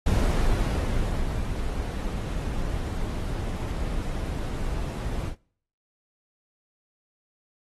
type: noise with ADSR envelope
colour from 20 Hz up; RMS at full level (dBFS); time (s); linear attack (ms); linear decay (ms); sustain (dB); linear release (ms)
brown; -21; 0.06-5.36; 6; 1300; -8; 96
effects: noise-tail reverb RT60 0.6 s tail -26 dB re dry + AAC 32 kbps